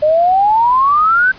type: exponential sweep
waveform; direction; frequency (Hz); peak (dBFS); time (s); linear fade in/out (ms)
sine; up; 596 to 1555; -8; 0.02-1.32; 10
effects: pink hiss -38 dBFS RMS until 1.38 s + resampled to 11025 Hz